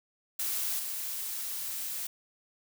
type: noise with level steps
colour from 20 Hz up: blue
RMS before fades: -32 / -36 dBFS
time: 0.39-2.07 s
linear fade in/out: 5 ms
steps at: 0.79 s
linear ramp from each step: 5 ms
effects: none